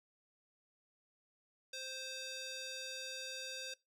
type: tone with band-pass filter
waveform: square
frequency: 523.3 Hz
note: C5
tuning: in tune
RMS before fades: -45 dBFS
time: 1.73-3.74 s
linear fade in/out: 5 ms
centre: 4600 Hz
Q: 1.5
effects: noise-tail reverb RT60 0.2 s tail -20 dB re dry